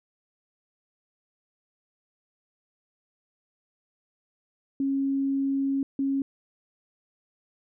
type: tone bursts at uneven times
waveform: sine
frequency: 273.5 Hz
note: C#4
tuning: 23 cents flat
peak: -23 dBFS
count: 2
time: 4.8-5.83 / 5.99-6.22 s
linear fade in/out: 2 ms
effects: none